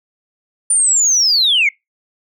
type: linear sweep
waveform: sine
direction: down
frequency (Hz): 9300 to 2093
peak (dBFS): -9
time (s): 0.7-1.69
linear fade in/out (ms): 5
effects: noise-tail reverb RT60 0.2 s tail -26 dB re dry + tanh soft clip ceiling -6 dBFS